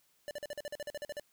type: tone bursts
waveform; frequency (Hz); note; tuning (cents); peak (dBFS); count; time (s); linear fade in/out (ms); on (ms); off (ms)
square; 587.3; D5; 0; -38; 13; 0.28-1.197; 0; 29; 45
effects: white hiss -71 dBFS RMS until 1.32 s